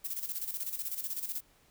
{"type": "noise with tremolo", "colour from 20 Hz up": "violet", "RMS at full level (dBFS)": -35, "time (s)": [0.04, 1.41], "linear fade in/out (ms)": 10, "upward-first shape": "square", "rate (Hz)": 16, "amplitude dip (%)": 65, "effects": ["pink hiss -65 dBFS RMS until 1.7 s"]}